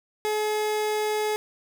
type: tone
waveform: 30% pulse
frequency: 425.6 Hz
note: G#4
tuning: 42 cents sharp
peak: -21 dBFS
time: 0.25-1.36 s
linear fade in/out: 0 ms
effects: none